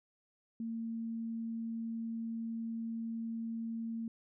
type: tone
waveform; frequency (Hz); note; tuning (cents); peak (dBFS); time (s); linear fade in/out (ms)
sine; 227.7; A#3; -40; -36; 0.6-4.08; 2
effects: none